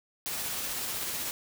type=noise with tremolo; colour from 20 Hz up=white; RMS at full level=-33 dBFS; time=0.26-1.31 s; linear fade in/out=0 ms; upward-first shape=triangle; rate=16 Hz; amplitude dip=25%; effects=none